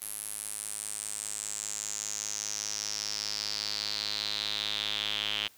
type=tone with band-pass filter sweep; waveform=square; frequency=52.5 Hz; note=G#1; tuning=19 cents sharp; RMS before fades=-35 dBFS; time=0.01-5.48 s; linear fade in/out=10 ms; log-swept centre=11000 to 3100 Hz; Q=5.8; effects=white hiss -59 dBFS RMS until 5.57 s